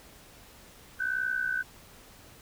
sine tone pair together, 1501 / 1562.5 Hz, F#6 / G6, +24 / -6 cents, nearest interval minor second, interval 70 cents, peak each -29 / -32 dBFS, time 0.99-1.63 s, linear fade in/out 20 ms, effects pink hiss -53 dBFS RMS until 2.41 s

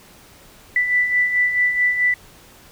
sine beating tone pair, 1975.5 / 1980.1 Hz, B6 / B6, 0 / +4 cents, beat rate 4.6 Hz, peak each -24 / -16 dBFS, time 0.76-2.14 s, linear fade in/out 2 ms, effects pink hiss -47 dBFS RMS until 2.71 s

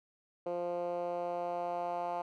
10% pulse tone with band-pass filter sweep, 174.7 Hz, F3, 1 cent sharp, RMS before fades -36 dBFS, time 0.46-2.22 s, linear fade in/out 5 ms, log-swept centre 490 to 770 Hz, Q 2.8, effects none

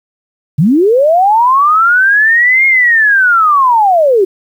sine linear two-way sweep, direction up then down, 130.81 to 2156 to 360.6 Hz, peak -5 dBFS, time 0.58-4.25 s, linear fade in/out 10 ms, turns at 2.66 s, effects 7-bit

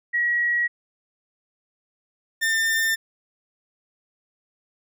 sine / 40% pulse tone pair in turn, 1912 / 1798.5 Hz, A#6 / A6, +43 / +37 cents, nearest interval minor second, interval 106 cents, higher first, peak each -19 dBFS, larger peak neither, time 0.13-0.68 / 2.41-2.96 s, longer neither, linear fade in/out 20 ms, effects none

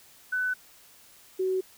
sine tone pair in turn, 1500 / 375 Hz, F#6 / F#4, +23 / +23 cents, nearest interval 2 octaves, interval 2400 cents, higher first, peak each -25 / -24 dBFS, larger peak second, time 0.32-0.54 / 1.39-1.61 s, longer neither, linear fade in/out 10 ms, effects white hiss -55 dBFS RMS until 1.77 s

